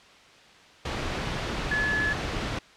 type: tone in noise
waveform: sine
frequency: 1712 Hz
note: A6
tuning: 48 cents flat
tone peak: -24 dBFS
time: 1.71-2.13 s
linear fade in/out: 5 ms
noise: pink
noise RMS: -30 dBFS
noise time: 0.85-2.59 s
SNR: +3 dB
effects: white hiss -52 dBFS RMS until 2.76 s + low-pass 4000 Hz 12 dB/octave